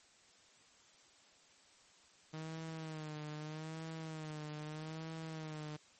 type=tone with vibrato; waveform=sawtooth; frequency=156.2 Hz; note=D#3; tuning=7 cents sharp; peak=-39 dBFS; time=2.33-5.77 s; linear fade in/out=10 ms; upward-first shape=sine; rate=0.8 Hz; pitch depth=58 cents each way; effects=white hiss -65 dBFS RMS until 5.99 s + MP3 32 kbps